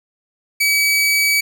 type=tone; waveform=sawtooth; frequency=2282 Hz; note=C#7; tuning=50 cents sharp; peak=-10 dBFS; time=0.6-1.41 s; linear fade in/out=10 ms; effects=none